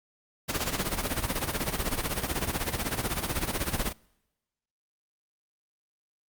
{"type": "noise with tremolo", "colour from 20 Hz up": "pink", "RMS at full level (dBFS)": -27, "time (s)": [0.48, 3.93], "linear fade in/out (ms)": 20, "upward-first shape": "sine", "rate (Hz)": 16, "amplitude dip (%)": 75, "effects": ["noise-tail reverb RT60 1.0 s tail -26 dB re dry", "Opus 48 kbps"]}